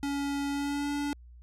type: tone with pitch glide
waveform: square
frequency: 282.1 to 287.9 Hz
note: C#4 to D4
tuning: +30 to -34 cents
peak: -30 dBFS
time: 0.03-1.13 s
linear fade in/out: 0 ms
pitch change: +36 cents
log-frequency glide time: 0.49-0.91 s
effects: added 60 Hz sine -48 dBFS peak until 1.42 s + low-pass 11000 Hz 12 dB/octave